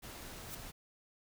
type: noise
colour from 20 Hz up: pink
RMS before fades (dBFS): -48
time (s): 0.02-0.72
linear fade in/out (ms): 20
type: noise with exponential growth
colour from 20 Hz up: blue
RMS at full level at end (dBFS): -41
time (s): 0.38-0.55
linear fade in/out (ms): 5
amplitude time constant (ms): 36
effects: none